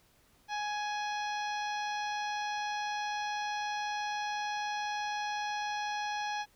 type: harmonic tone with a mistuned harmonic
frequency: 834 Hz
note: G#5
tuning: 7 cents sharp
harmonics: 1 / 2 / 3 / 4 / 5 / 6 / 7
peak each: -34 / -40 / -44 / -46 / -48 / -50 / -51 dBFS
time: 0.48-6.46 s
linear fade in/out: 50 ms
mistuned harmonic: 6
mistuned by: +51 cents
effects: pink hiss -66 dBFS RMS until 6.55 s